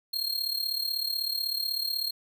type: tone with amplitude modulation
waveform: 45% pulse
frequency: 4233 Hz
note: C8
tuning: 19 cents sharp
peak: -24 dBFS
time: 0.13-2.11 s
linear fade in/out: 10 ms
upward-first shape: sine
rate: 36.1 Hz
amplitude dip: 75%
effects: none